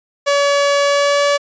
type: tone with pitch glide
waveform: sawtooth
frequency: 568 to 572.9 Hz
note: C#5 to D5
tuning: +42 to -43 cents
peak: -8 dBFS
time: 0.26-1.38 s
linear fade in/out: 20 ms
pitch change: +15 cents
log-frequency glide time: 0.84-1.25 s
effects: resampled to 16000 Hz